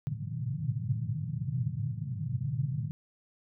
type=band-pass noise; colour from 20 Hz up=white; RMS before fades=-33 dBFS; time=0.07-2.91 s; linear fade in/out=0 ms; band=110 to 150 Hz; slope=48 dB/octave; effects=none